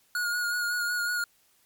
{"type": "tone with vibrato", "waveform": "square", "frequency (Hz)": 1440, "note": "F#6", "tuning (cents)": -47, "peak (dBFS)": -27, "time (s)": [0.15, 1.24], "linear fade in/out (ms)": 2, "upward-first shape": "sine", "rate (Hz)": 5.4, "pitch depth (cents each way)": 25, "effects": ["white hiss -65 dBFS RMS until 1.65 s", "MP3 96 kbps"]}